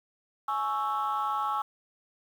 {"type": "chord", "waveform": "sine", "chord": "C# minor", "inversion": "second", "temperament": "equal with one note detuned", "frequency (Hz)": [839.8, 1108.7, 1318.5], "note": ["G#5", "C#6", "E6"], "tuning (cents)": [19, 0, 0], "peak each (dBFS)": -30, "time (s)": [0.48, 1.62], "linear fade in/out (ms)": 5, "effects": ["tanh soft clip ceiling -22 dBFS", "9-bit"]}